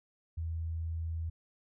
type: tone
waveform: sine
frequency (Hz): 81.9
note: E2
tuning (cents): -11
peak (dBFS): -33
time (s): 0.37-1.3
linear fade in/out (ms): 10
effects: none